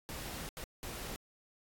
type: noise bursts at uneven times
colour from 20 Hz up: pink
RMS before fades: -43 dBFS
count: 3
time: 0.09-0.49 / 0.57-0.64 / 0.83-1.16 s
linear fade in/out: 0 ms
effects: AAC 64 kbps